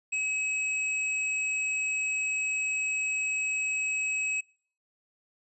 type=tone; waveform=square; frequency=2559 Hz; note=D#7; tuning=48 cents sharp; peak=-28 dBFS; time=0.12-4.41 s; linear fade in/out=10 ms; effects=noise-tail reverb RT60 0.5 s tail -26 dB re dry + resampled to 24000 Hz